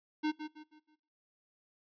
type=tone with echo; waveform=square; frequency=306.1 Hz; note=D#4; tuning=28 cents flat; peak=-30 dBFS; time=0.23-0.32 s; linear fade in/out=20 ms; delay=160 ms; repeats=4; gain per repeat=-9 dB; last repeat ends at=0.96 s; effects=noise-tail reverb RT60 0.6 s tail -24 dB re dry + resampled to 11025 Hz